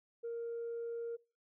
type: tone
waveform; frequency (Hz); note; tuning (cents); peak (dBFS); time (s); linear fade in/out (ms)
sine; 466.2; A#4; 0; -36; 0.23-1.17; 20
effects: noise-tail reverb RT60 0.3 s tail -22 dB re dry + tanh soft clip ceiling -35 dBFS